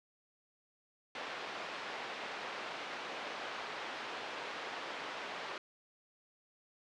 pink band-pass noise, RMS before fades -43 dBFS, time 1.15-5.58 s, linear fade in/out 2 ms, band 530 to 3400 Hz, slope 12 dB/octave, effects low-pass 6000 Hz 12 dB/octave

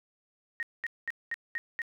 sine tone bursts, 1864.7 Hz, A#6, in tune, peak -30 dBFS, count 6, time 0.6-1.818 s, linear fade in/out 0 ms, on 28 ms, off 210 ms, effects 11-bit

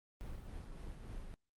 brown noise with tremolo, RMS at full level -45 dBFS, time 0.21-1.34 s, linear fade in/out 0 ms, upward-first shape sine, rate 3.5 Hz, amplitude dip 35%, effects Opus 32 kbps

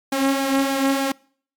sawtooth tone with flanger, 272 Hz, C#4, 33 cents flat, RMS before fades -20 dBFS, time 0.12-1.12 s, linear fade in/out 5 ms, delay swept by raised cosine 1.2 to 3.8 ms, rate 3.3 Hz, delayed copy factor +0.5, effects noise-tail reverb RT60 0.5 s tail -25 dB re dry + MP3 96 kbps

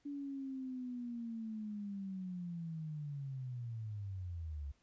sine linear sweep, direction down, 288.2 to 68.3 Hz, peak -40 dBFS, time 0.05-4.72 s, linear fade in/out 10 ms, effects pink hiss -75 dBFS RMS until 4.82 s + resampled to 16000 Hz

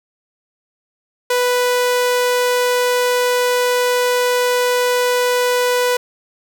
sawtooth tone, 493.9 Hz, B4, in tune, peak -10 dBFS, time 1.3-5.97 s, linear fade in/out 5 ms, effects none

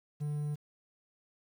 triangle tone with quantisation, 148 Hz, D3, 14 cents sharp, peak -30 dBFS, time 0.2-0.56 s, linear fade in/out 20 ms, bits 10, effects none

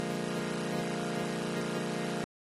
20% pulse chord, Bb dominant seventh, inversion first, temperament equal with one note detuned, 145.65 / 174.61 / 207.7 / 233.1 Hz, D3 / F3 / Ab3 / Bb3, -14 / 0 / 0 / 0 cents, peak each -36 / -32 / -33 / -33 dBFS, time 0-2.24 s, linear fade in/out 0 ms, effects AAC 32 kbps

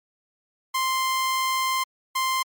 sawtooth tone pair in turn, 1046.5 / 1046.5 Hz, C6 / C6, 0 / 0 cents, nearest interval unison, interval 0 cents, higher neither, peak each -18 dBFS, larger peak neither, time 0.74-1.84 / 2.15-2.43 s, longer first, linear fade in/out 10 ms, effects MP3 96 kbps

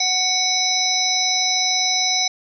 harmonic tone with a mistuned harmonic, 742 Hz, F#5, 5 cents sharp, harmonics 1 / 3 / 5 / 7 / 8, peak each -26 / -25 / -22 / -22 / -23 dBFS, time 0-2.28 s, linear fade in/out 5 ms, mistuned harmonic 5, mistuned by +110 cents, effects none

